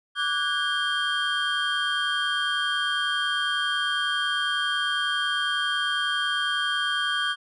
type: tone cluster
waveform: triangle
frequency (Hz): 1158 / 1476 / 1626 / 3196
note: D6 / F#6 / G#6 / G7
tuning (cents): -25 / -5 / -37 / +33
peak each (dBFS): -29 / -26 / -29 / -26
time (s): 0.15-7.36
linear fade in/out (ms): 50
effects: resampled to 24000 Hz